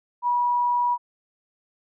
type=tone; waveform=sine; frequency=970 Hz; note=B5; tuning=31 cents flat; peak=-19 dBFS; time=0.22-0.98 s; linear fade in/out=50 ms; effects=none